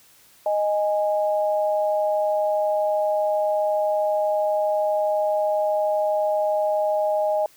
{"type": "tone pair together", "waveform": "sine", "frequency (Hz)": [620, 827.6], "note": ["D#5", "G#5"], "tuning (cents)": [-6, -6], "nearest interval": "perfect fourth", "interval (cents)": 500, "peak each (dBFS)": [-20, -25], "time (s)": [0.46, 7.46], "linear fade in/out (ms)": 2, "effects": ["white hiss -54 dBFS RMS until 7.56 s"]}